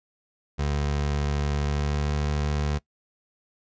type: tone with pitch glide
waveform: 25% pulse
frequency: 72.5 to 73.81 Hz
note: D2 to D2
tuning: -22 to +9 cents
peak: -20 dBFS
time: 0.58-2.79 s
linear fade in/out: 20 ms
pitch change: +31 cents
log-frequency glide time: 1.59-2.15 s
effects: noise-tail reverb RT60 0.1 s tail -22 dB re dry + resampled to 16000 Hz